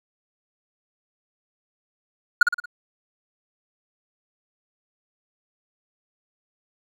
triangle tone with echo, 1436 Hz, F6, 48 cents sharp, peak -7 dBFS, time 2.41-2.43 s, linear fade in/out 5 ms, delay 57 ms, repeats 4, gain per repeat -6 dB, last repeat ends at 2.658 s, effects none

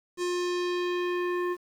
square tone with low-pass filter sweep, 355.4 Hz, F4, 30 cents sharp, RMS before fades -29 dBFS, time 0.17-1.57 s, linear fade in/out 50 ms, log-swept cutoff 8100 to 1500 Hz, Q 1.4, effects 9-bit

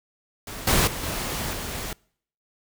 pink noise with level steps, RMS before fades -36 / -20 / -32 / -29 / -32 dBFS, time 0.47-1.93 s, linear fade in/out 2 ms, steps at 0.67 / 0.87 / 1.03 / 1.53 s, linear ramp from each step 5 ms, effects noise-tail reverb RT60 0.6 s tail -26 dB re dry

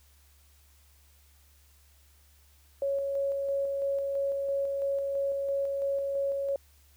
sine tone with tremolo, 554.4 Hz, C#5, in tune, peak -26 dBFS, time 2.82-6.56 s, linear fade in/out 2 ms, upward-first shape square, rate 3 Hz, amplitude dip 25%, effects added 71 Hz sine -59 dBFS peak until 6.96 s + white hiss -64 dBFS RMS until 6.96 s

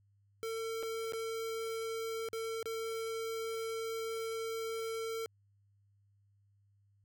square tone with dropouts, 450.8 Hz, A4, 42 cents sharp, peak -37 dBFS, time 0.43-5.26 s, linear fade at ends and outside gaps 0 ms, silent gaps 0.828-0.832 / 1.123-1.134 / 2.287-2.331 / 2.628-2.657 s, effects added 100 Hz sine -67 dBFS peak until 7.04 s

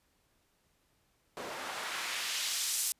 white noise with band-pass filter sweep, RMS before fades -36 dBFS, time 1.37-2.92 s, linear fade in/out 0 ms, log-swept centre 500 to 9100 Hz, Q 0.86, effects pink hiss -73 dBFS RMS until 2.99 s + resampled to 32000 Hz

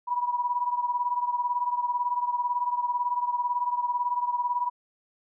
sine beating tone pair, 971 / 989 Hz, B5 / B5, -30 / +2 cents, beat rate 18 Hz, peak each -26 / -30 dBFS, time 0.07-4.7 s, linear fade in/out 20 ms, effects none

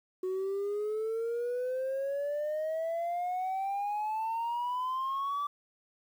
sine exponential sweep, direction up, 368.5 to 1165 Hz, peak -28 dBFS, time 0.23-5.47 s, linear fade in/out 5 ms, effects tanh soft clip ceiling -29 dBFS + 10-bit

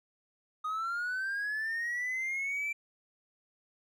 triangle linear sweep, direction up, 1237 to 2349 Hz, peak -29 dBFS, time 0.64-2.73 s, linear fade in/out 10 ms, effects tanh soft clip ceiling -26 dBFS

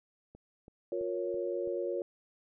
click train, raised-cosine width 2 ms, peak -38 dBFS, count 5, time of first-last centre 0.35-1.675 s, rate 3.02 Hz
sine chord, Bb minor, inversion second, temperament equal with one note detuned, 355.9 / 466.2 / 554.4 Hz, F4 / Bb4 / Db5, +33 / 0 / 0 cents, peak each -35 / -37 / -36 dBFS, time 0.92-2.02 s, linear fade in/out 2 ms
effects none

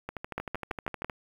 two click trains, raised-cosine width 0.5 ms, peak -20 / -16 dBFS, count 14 / 5, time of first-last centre 0.09-1.098 / 0.38-1.046 s, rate 12.9 / 6.01 Hz, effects 8-bit

